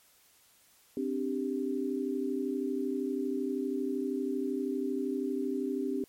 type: chord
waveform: sine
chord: C suspended second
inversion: none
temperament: just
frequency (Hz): 261.6 / 294.3 / 392.4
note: C4 / D4 / G4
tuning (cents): 0 / +4 / +2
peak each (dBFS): -33 / -35 / -34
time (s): 0.97-6.04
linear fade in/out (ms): 2
effects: white hiss -63 dBFS RMS until 6.08 s + MP3 64 kbps